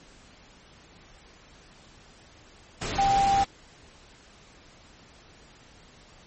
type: tone in noise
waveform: sine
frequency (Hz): 790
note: G5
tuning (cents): +13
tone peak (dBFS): -19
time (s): 2.98-3.44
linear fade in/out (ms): 10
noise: pink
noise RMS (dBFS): -31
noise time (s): 2.81-3.45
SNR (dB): +9
effects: pink hiss -53 dBFS RMS until 6.26 s + MP3 32 kbps